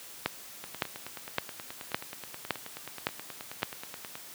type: two click trains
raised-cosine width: 0.3 ms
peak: -23 / -10 dBFS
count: 34 / 7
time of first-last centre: 0.64-4.154 / 0.26-3.631 s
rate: 9.39 / 1.78 Hz
effects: white hiss -47 dBFS RMS until 4.34 s + high-pass 100 Hz 12 dB/octave